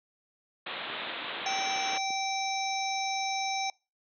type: low-pass noise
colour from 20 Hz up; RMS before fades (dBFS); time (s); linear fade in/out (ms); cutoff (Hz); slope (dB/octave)
white; -37; 0.66-1.98; 5; 3900; 96
type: click train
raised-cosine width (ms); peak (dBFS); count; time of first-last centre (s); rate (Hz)
3; -29; 8; 0.9-2.105; 5.81
type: harmonic tone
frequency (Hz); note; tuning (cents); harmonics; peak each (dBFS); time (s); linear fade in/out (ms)
776; G5; -18; 1 / 3 / 5 / 7 / 8; -31 / -36 / -38 / -39 / -40; 1.46-3.7; 2
effects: noise-tail reverb RT60 0.3 s tail -26 dB re dry + high-pass 300 Hz 12 dB/octave